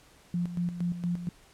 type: tone with tremolo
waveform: sine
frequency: 174.61 Hz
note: F3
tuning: in tune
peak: -26 dBFS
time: 0.34-1.29 s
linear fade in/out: 2 ms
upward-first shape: square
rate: 4.3 Hz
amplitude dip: 65%
effects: pink hiss -58 dBFS RMS until 1.53 s + low-pass 11000 Hz 12 dB/octave